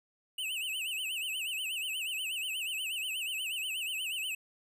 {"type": "tone with vibrato", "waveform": "square", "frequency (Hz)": 2794, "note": "F7", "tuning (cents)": 0, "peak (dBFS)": -34, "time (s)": [0.38, 4.35], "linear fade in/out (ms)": 5, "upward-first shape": "sine", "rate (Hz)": 8.3, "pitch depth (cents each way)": 170, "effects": []}